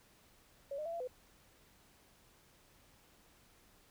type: tone with pitch steps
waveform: sine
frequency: 558 / 609 / 669 / 679 / 504 Hz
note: C#5 / D#5 / E5 / F5 / B4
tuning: +11 / -37 / +25 / -49 / +35 cents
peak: -38 dBFS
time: 0.71-1.075 s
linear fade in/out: 5 ms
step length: 73 ms
effects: pink hiss -66 dBFS RMS until 3.9 s